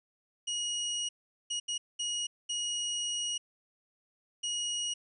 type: tone bursts at uneven times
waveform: 25% pulse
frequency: 2894 Hz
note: F#7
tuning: 39 cents flat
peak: -28 dBFS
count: 6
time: 0.47-1.09 / 1.5-1.6 / 1.68-1.78 / 1.99-2.27 / 2.49-3.38 / 4.43-4.94 s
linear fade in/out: 10 ms
effects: resampled to 24000 Hz